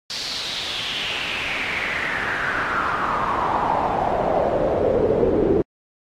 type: noise with band-pass filter sweep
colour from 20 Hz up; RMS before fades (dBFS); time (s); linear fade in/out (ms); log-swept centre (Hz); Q
brown; -22; 0.1-5.62; 2; 4700 to 370; 4.4
effects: AAC 48 kbps